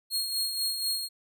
sawtooth tone with tremolo, 4269 Hz, C8, 34 cents sharp, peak -23 dBFS, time 0.1-1.09 s, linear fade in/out 50 ms, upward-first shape sine, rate 4.1 Hz, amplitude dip 50%, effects none

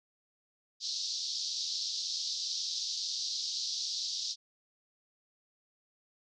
pink band-pass noise, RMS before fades -36 dBFS, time 0.8-4.36 s, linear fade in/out 50 ms, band 3900 to 5800 Hz, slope 48 dB/octave, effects none

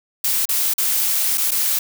blue noise with dropouts, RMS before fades -19 dBFS, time 0.24-1.79 s, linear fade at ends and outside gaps 5 ms, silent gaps 0.455-0.489 / 0.738-0.78 / 1.375-1.379 / 1.509-1.516 s, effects none

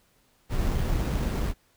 brown noise with sample-and-hold, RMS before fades -26 dBFS, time 0.49-1.54 s, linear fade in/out 50 ms, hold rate 6300 Hz, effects pink hiss -65 dBFS RMS until 1.76 s

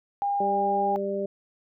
sine tone, 806 Hz, G5, 48 cents sharp, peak -23 dBFS, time 0.22-0.96 s, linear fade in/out 0 ms
harmonic tone, 198 Hz, G3, 18 cents sharp, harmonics 1 / 2 / 3, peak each -33 / -29 / -30 dBFS, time 0.4-1.26 s, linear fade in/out 5 ms
effects none

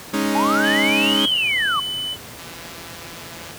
sawtooth chord, Ab suspended fourth, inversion none, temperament equal, 207.7 / 277.2 / 311.1 Hz, Ab3 / Db4 / Eb4, 0 / 0 / 0 cents, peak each -19 dBFS, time 0.13-1.26 s, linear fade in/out 10 ms
sine linear two-way sweep, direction up then down, 809 to 3286 to 1068 Hz, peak -18 dBFS, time 0.35-1.8 s, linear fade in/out 5 ms, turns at 1.26 s
triangle tone, 3000 Hz, F#7, 23 cents sharp, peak -22 dBFS, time 0.62-2.17 s, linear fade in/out 50 ms
click train, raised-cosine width 0.2 ms, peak -22 dBFS, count 189, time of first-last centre 2.39-3.509 s, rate 168 Hz
effects pink hiss -37 dBFS RMS until 3.58 s + high-pass 80 Hz 12 dB/octave

